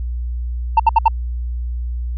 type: tone bursts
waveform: sine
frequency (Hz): 900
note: A5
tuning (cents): +39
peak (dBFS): -4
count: 4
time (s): 0.77-1.082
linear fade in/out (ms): 5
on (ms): 27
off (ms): 68
effects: tanh soft clip ceiling -6 dBFS + added 60 Hz sine -20 dBFS peak until 2.17 s